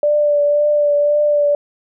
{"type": "tone with vibrato", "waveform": "sine", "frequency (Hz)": 587.3, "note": "D5", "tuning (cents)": 0, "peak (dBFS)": -11, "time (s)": [0.03, 1.55], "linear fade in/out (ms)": 2, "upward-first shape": "triangle", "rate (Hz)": 1.9, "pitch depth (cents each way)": 24, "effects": []}